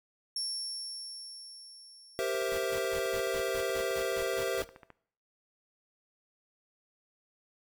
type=tone with exponential decay; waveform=35% pulse; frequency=5460 Hz; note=F8; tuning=40 cents flat; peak=-29 dBFS; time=0.36-3.58 s; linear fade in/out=2 ms; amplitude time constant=700 ms
type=chord; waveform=square; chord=C dominant seventh; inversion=second; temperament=equal with one note detuned; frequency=392 / 467.8 / 523.3 / 659.3 Hz; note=G4 / Bb4 / C5 / E5; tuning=0 / +6 / 0 / 0 cents; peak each=-36 dBFS; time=2.19-4.62 s; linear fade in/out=0 ms
type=click train; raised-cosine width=0.5 ms; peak=-34 dBFS; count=37; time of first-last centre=2.35-4.903 s; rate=14.1 Hz
type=noise bursts; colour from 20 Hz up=pink; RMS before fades=-43 dBFS; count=11; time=2.51-4.646 s; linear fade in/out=10 ms; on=76 ms; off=130 ms
effects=noise-tail reverb RT60 0.6 s tail -19 dB re dry

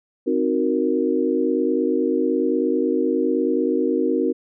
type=chord; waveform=sine; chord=C half-diminished seventh; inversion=none; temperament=equal; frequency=261.6 / 311.1 / 370 / 466.2 Hz; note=C4 / Eb4 / Gb4 / Bb4; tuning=0 / 0 / 0 / 0 cents; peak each=-23 dBFS; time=0.26-4.33 s; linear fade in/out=20 ms; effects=none

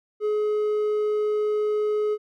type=tone with hard clipping; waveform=sine; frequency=422.8 Hz; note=G#4; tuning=31 cents sharp; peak=-22 dBFS; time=0.2-2.18 s; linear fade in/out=50 ms; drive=3 dB; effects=none

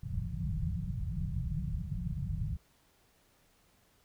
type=low-pass noise; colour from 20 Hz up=white; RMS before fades=-35 dBFS; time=0.03-2.57 s; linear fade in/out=10 ms; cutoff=180 Hz; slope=96 dB/octave; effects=pink hiss -68 dBFS RMS until 4.04 s

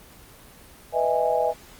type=chord; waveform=sine; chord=E major seventh; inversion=second; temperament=just; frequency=494.4 / 618.1 / 659.3 / 824.1 Hz; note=B4 / D#5 / E5 / G#5; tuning=+2 / -12 / 0 / -14 cents; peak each=-25 dBFS; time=0.92-1.54 s; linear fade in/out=50 ms; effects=pink hiss -48 dBFS RMS until 1.79 s + Opus 24 kbps

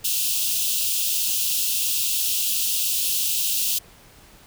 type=high-pass noise; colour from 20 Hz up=white; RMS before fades=-23 dBFS; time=0.04-3.79 s; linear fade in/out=10 ms; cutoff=2600 Hz; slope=96 dB/octave; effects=pink hiss -50 dBFS RMS until 4.46 s

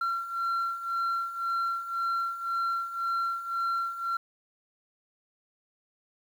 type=beating tone pair; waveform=sine; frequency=1364 / 1365.9 Hz; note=F6 / F6; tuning=-41 / -39 cents; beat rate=1.9 Hz; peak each=-31 / -27 dBFS; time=0.01-4.17 s; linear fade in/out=5 ms; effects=tanh soft clip ceiling -25 dBFS + 9-bit

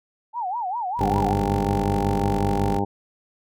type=tone with vibrato; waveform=sine; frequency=838 Hz; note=G#5; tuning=15 cents sharp; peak=-24 dBFS; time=0.33-1.36 s; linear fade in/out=50 ms; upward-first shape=sine; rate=5 Hz; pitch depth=260 cents each way
type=tone; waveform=15% pulse; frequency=47.38 Hz; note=F#1; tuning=42 cents sharp; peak=-19 dBFS; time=0.97-2.81 s; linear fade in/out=50 ms
type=harmonic tone; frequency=100.2 Hz; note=G2; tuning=38 cents sharp; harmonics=1 / 2 / 3 / 4 / 5 / 6 / 7 / 8 / 9; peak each=-28 / -27 / -29 / -28 / -35 / -38 / -38 / -27 / -32 dBFS; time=1-2.85 s; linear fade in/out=10 ms
effects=none

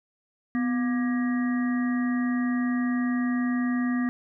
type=harmonic tone with a mistuned harmonic; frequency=236.7 Hz; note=A#3; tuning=27 cents sharp; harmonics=1 / 3 / 5 / 7 / 8; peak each=-23 / -41 / -39 / -41 / -37 dBFS; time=0.55-4.09 s; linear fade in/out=0 ms; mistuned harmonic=1; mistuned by=+86 cents; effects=none

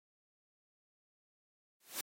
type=noise with exponential growth; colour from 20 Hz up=white; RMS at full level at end=-35 dBFS; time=1.8-2.01 s; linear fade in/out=5 ms; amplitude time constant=45 ms; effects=high-pass 150 Hz 12 dB/octave + AAC 48 kbps

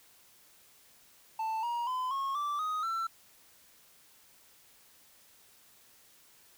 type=tone with pitch steps; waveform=triangle; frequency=885 / 948.5 / 1016.6 / 1089.6 / 1167.8 / 1251.6 / 1341.4 Hz; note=A5 / A#5 / B5 / C#6 / D6 / D#6 / E6; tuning=+10 / +30 / +50 / -30 / -10 / +10 / +30 cents; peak=-29 dBFS; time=1.39-3.07 s; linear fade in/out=5 ms; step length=240 ms; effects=white hiss -61 dBFS RMS until 6.57 s

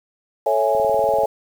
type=chord; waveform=sine; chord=A major seventh; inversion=none; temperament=equal; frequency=440 / 554.4 / 659.3 / 830.6 Hz; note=A4 / C#5 / E5 / G#5; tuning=0 / 0 / 0 / 0 cents; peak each=-23 / -19 / -21 / -21 dBFS; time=0.46-1.26 s; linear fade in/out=5 ms
type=click train; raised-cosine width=2 ms; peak=-23 dBFS; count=11; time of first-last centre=0.75-1.235 s; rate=20.6 Hz
effects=7-bit

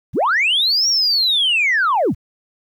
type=linear two-way sweep; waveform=sine; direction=up then down; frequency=47.31 to 5680 to 47.31 Hz; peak=-12 dBFS; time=0.13-2.15 s; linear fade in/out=50 ms; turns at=0.88 s; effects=tanh soft clip ceiling -10 dBFS + 9-bit

